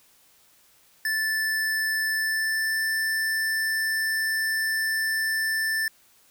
square tone with pitch glide, 1757 to 1770.2 Hz, A6 to A6, -3 to +10 cents, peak -24 dBFS, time 1.05-5.88 s, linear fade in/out 2 ms, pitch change +13 cents, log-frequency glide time 2.13-2.84 s, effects white hiss -59 dBFS RMS until 6.3 s

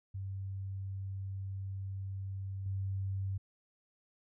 sine tone with level steps, 96.8 Hz, G2, 21 cents flat, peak -37 / -33 dBFS, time 0.14-3.38 s, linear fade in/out 10 ms, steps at 2.66 s, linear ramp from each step 2 ms, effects none

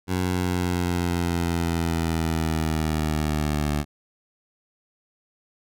15% pulse linear sweep, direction down, 92 to 73.42 Hz, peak -16 dBFS, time 0.07-3.85 s, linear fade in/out 50 ms, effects none

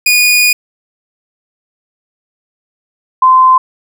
sawtooth / sine tone pair in turn, 2458 / 1033.5 Hz, D#7 / C6, -22 / -22 cents, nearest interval octave + minor third, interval 1500 cents, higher first, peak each -3 dBFS, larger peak neither, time 0.06-0.53 / 3.22-3.58 s, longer first, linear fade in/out 5 ms, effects none

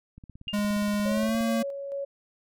click train, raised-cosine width 5 ms, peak -33 dBFS, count 22, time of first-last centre 0.18-1.408 s, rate 17.1 Hz
sine tone with exponential decay, 2812 Hz, F7, 11 cents sharp, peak -27 dBFS, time 0.48-0.65 s, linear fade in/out 1 ms, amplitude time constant 36 ms
square tone with pitch glide, 206.4 to 227.7 Hz, G#3 to A#3, -10 to -40 cents, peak -25 dBFS, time 0.53-1.63 s, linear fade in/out 10 ms, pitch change +170 cents, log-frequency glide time 1.05-1.38 s
sine tone with tremolo, 557 Hz, C#5, 8 cents sharp, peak -29 dBFS, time 1.05-2.05 s, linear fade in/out 10 ms, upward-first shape square, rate 2.3 Hz, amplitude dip 35%
effects none

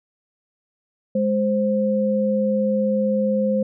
sine tone pair together, 207.7 / 523.4 Hz, G#3 / C5, 0 / 0 cents, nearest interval octave + major third, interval 1600 cents, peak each -20 dBFS, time 1.15-3.63 s, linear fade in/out 5 ms, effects none

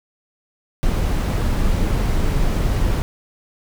brown noise, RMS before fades -18 dBFS, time 0.83-3.02 s, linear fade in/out 0 ms, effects none

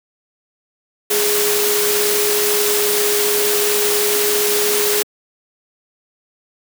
sine tone in noise, 415.3 Hz, G#4, in tune, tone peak -18 dBFS, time 1.1-5.03 s, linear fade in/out 10 ms, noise white, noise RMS -18 dBFS, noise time 1.1-5.03 s, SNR -3 dB, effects high-pass 200 Hz 12 dB/octave

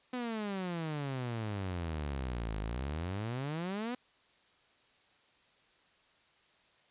sawtooth exponential two-way sweep, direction down then up, 254.8 to 51.2 to 254.8 Hz, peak -31 dBFS, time 0.13-3.95 s, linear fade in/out 5 ms, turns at 2.6 s, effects white hiss -67 dBFS RMS until 6.9 s + resampled to 8000 Hz

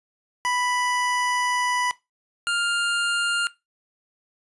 25% pulse tone pair in turn, 987.8 / 1402.6 Hz, B5 / F6, 0 / +7 cents, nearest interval tritone, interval 607 cents, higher second, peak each -18 dBFS, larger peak neither, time 0.45-1.91 / 2.47-3.47 s, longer first, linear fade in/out 0 ms, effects noise-tail reverb RT60 0.2 s tail -18 dB re dry + resampled to 24000 Hz

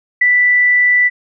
sine tone with ADSR envelope, 1975.5 Hz, B6, in tune, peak -6 dBFS, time 0.21-1.1 s, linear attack 8 ms, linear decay 12 ms, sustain -2 dB, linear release 33 ms, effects none

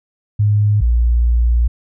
sine tone pair in turn, 104.3 / 58.84 Hz, G#2 / A#1, +8 / +17 cents, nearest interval minor seventh, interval 991 cents, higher first, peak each -10 dBFS, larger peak neither, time 0.39-0.81 / 0.81-1.68 s, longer second, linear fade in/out 10 ms, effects none

